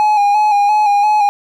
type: tone with vibrato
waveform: triangle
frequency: 830.6 Hz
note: G#5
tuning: in tune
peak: -7 dBFS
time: 0-1.29 s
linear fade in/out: 0 ms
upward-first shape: square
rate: 2.9 Hz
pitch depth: 35 cents each way
effects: none